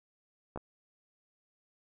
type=clicks; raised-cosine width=1 ms; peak=-25 dBFS; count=2; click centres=0.56 / 0.575 s; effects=none